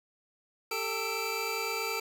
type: tone cluster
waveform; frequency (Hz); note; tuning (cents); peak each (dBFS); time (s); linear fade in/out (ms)
25% pulse; 396.8 / 449.1 / 1318 / 2335; G4 / A4 / E6 / D7; +21 / +35 / -1 / -11; -36 / -32 / -34 / -31; 0.71-2; 5
effects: none